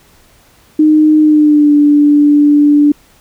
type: tone with pitch glide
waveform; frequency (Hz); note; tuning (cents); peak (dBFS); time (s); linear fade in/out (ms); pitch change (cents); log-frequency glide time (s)
sine; 307.3 to 292.7; D#4 to D4; -21 to -6; -4; 0.79-2.92; 5; -85; 1.2-1.73
effects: pink hiss -47 dBFS RMS until 3.2 s